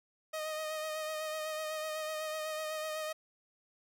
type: tone with vibrato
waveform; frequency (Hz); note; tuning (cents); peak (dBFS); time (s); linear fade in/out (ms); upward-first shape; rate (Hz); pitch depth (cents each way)
sawtooth; 622.3; D#5; 0; -32; 0.33-3.13; 10; sine; 8; 24
effects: none